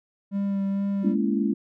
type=tone with vibrato; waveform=triangle; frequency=197.8 Hz; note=G3; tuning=16 cents sharp; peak=-21 dBFS; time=0.31-1.16 s; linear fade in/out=50 ms; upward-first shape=sine; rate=2.2 Hz; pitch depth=15 cents each way
type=chord; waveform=sine; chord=A# half-diminished seventh; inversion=third; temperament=just; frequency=209.8 / 233.1 / 279.7 / 335.6 Hz; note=G#3 / A#3 / C#4 / E4; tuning=+18 / 0 / +16 / +31 cents; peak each=-24 / -28 / -27 / -29 dBFS; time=1.03-1.54 s; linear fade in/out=10 ms
effects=none